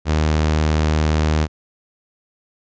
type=tone; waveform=sawtooth; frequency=77.3 Hz; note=D#2; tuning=11 cents flat; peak=-11 dBFS; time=0.05-1.48 s; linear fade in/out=50 ms; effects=resampled to 16000 Hz